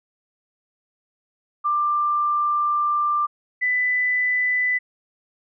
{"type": "tone pair in turn", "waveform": "sine", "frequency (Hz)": [1186, 1994.6], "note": ["D6", "B6"], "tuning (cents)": [17, 17], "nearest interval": "major sixth", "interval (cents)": 900, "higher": "second", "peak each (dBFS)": -18, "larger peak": "neither", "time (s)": [[1.64, 3.27], [3.61, 4.79]], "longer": "first", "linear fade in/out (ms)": 20, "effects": []}